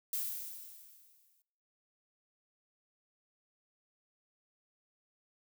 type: noise with exponential decay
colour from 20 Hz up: violet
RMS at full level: -34 dBFS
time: 0.13-1.42 s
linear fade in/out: 1 ms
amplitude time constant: 280 ms
effects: noise-tail reverb RT60 1.0 s tail -25 dB re dry